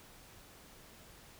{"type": "silence", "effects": ["pink hiss -57 dBFS RMS until 1.39 s"]}